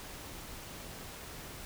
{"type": "silence", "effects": ["pink hiss -46 dBFS RMS until 1.65 s"]}